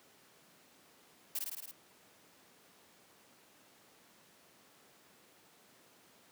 blue noise with echo, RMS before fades -36 dBFS, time 1.35-1.39 s, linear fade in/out 5 ms, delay 54 ms, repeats 6, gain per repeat -2 dB, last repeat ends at 1.714 s, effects pink hiss -63 dBFS RMS until 6.31 s + high-pass 200 Hz 12 dB/octave

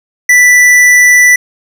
sine tone with tanh clipping, 1975.5 Hz, B6, in tune, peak -4 dBFS, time 0.29-1.36 s, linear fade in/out 5 ms, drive 15 dB, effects none

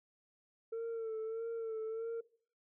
sine tone with vibrato, 450 Hz, A4, 39 cents sharp, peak -34 dBFS, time 0.72-2.21 s, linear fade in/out 10 ms, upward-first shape sine, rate 1.6 Hz, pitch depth 41 cents each way, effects noise-tail reverb RT60 0.5 s tail -20 dB re dry + tanh soft clip ceiling -36 dBFS

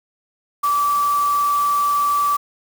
sine tone in noise, 1158 Hz, D6, 25 cents flat, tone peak -15 dBFS, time 0.63-2.37 s, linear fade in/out 10 ms, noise white, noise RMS -33 dBFS, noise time 0.63-2.37 s, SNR +15 dB, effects none

